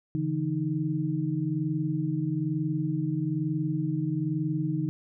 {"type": "tone cluster", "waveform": "sine", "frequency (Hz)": [142.4, 163.5, 310.7], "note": ["C#3", "E3", "D#4"], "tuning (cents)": [47, -14, -2], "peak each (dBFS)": -30, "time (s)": [0.15, 4.89], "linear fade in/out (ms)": 0, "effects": []}